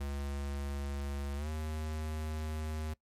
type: tone with pitch glide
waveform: square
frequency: 70.4 to 77.66 Hz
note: C#2 to D#2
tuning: +27 to -3 cents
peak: -36 dBFS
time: 0-2.94 s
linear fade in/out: 10 ms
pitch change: +170 cents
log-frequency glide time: 1.36-1.49 s
effects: noise-tail reverb RT60 0.1 s tail -20 dB re dry + MP3 64 kbps